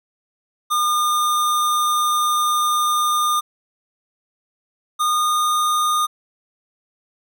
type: tone pair in turn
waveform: square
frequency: 1212 / 1223.3 Hz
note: D#6 / D#6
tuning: -46 / -30 cents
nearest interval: unison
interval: 16 cents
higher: second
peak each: -17 dBFS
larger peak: neither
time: 0.7-3.41 / 4.99-6.07 s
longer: first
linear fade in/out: 20 ms
effects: none